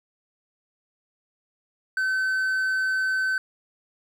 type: tone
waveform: triangle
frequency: 1529 Hz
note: G6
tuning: 44 cents flat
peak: -20 dBFS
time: 1.97-3.38 s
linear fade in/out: 2 ms
effects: none